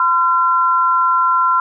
sine tone pair together, 1022.6 / 1365 Hz, C6 / F6, -40 / -40 cents, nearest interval perfect fourth, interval 500 cents, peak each -14 dBFS, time 0-1.6 s, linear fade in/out 2 ms, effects none

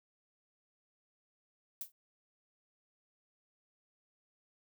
violet noise with exponential decay, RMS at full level -36 dBFS, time 1.81-1.92 s, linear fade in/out 2 ms, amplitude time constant 23 ms, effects none

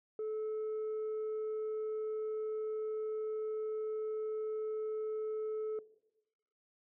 sine tone, 433.3 Hz, A4, 27 cents flat, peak -33 dBFS, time 0.19-5.79 s, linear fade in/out 2 ms, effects noise-tail reverb RT60 1.0 s tail -19 dB re dry + tanh soft clip ceiling -34 dBFS

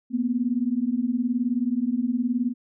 sine beating tone pair, 233.1 / 252.1 Hz, A#3 / B3, 0 / +36 cents, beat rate 19 Hz, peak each -25 / -24 dBFS, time 0.1-2.54 s, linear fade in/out 50 ms, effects none

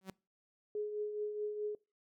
sawtooth tone with exponential growth, 189.8 Hz, F#3, 44 cents sharp, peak -35 dBFS, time 0.01-0.1 s, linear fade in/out 2 ms, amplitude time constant 19 ms
sine tone with tremolo, 420 Hz, G#4, 19 cents sharp, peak -33 dBFS, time 0.75-1.75 s, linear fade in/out 2 ms, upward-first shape triangle, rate 4.7 Hz, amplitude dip 55%
effects noise-tail reverb RT60 0.3 s tail -24 dB re dry

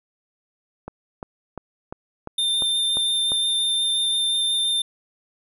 click train, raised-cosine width 1 ms, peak -18 dBFS, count 8, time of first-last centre 0.88-3.319 s, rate 2.87 Hz
square tone with vibrato, 3598 Hz, A7, 38 cents sharp, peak -20 dBFS, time 2.38-4.82 s, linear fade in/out 5 ms, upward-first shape triangle, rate 5.7 Hz, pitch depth 11 cents each way
effects none

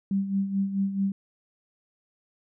sine tone with tremolo, 196 Hz, G3, in tune, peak -21 dBFS, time 0.11-1.12 s, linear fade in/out 2 ms, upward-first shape sine, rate 4.6 Hz, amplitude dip 65%, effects none

